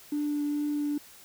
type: tone with vibrato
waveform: triangle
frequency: 293.7 Hz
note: D4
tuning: in tune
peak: -23 dBFS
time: 0.12-0.98 s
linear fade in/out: 5 ms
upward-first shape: triangle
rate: 2.3 Hz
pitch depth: 10 cents each way
effects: tanh soft clip ceiling -24 dBFS + white hiss -52 dBFS RMS until 1.24 s